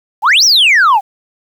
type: exponential two-way sweep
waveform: sine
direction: up then down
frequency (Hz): 750 to 6060 to 750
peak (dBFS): -3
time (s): 0.22-1.01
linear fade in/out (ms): 50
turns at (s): 0.44
effects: tanh soft clip ceiling -4 dBFS + 7-bit